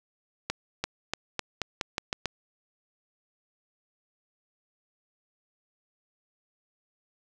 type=accelerating click train; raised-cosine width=0.2 ms; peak=-11 dBFS; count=9; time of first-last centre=0.5-2.257 s; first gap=340 ms; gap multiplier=0.87; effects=none